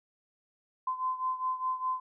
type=beating tone pair; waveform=sine; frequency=1027 / 1031.9 Hz; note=C6 / C6; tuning=-33 / -24 cents; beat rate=4.9 Hz; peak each=-31 / -35 dBFS; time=0.87-2 s; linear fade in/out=5 ms; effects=none